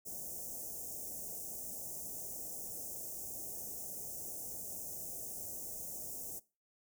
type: band-stop noise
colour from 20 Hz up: white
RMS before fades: -44 dBFS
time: 0.05-6.4 s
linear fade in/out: 20 ms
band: 750 to 6000 Hz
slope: 48 dB/octave
effects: noise-tail reverb RT60 0.3 s tail -20 dB re dry